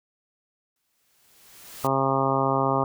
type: noise with exponential growth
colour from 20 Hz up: white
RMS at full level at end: -38 dBFS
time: 0.76-1.87 s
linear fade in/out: 1 ms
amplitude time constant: 240 ms
type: harmonic tone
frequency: 135.1 Hz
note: C#3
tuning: 44 cents flat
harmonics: 1 / 2 / 3 / 4 / 5 / 6 / 7 / 8 / 9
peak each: -29 / -29 / -29 / -29 / -29 / -29 / -29 / -29 / -29 dBFS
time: 1.84-2.84 s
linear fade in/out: 2 ms
effects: none